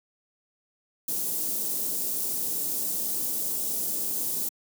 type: band-stop noise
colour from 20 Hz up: white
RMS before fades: -29 dBFS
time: 1.08-4.49 s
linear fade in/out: 5 ms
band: 390 to 8200 Hz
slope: 12 dB/octave
effects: high-pass 200 Hz 12 dB/octave